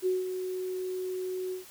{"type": "tone with ADSR envelope", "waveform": "sine", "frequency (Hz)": 370, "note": "F#4", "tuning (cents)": 0, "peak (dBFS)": -23, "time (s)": [0.02, 1.65], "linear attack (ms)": 43, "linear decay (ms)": 180, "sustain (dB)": -8, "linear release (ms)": 130, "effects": ["white hiss -51 dBFS RMS until 1.7 s"]}